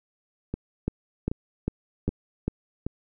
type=two click trains; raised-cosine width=3 ms; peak=-16 / -12 dBFS; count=4 / 5; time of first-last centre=0.54-2.866 / 0.88-2.48 s; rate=1.29 / 2.5 Hz; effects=none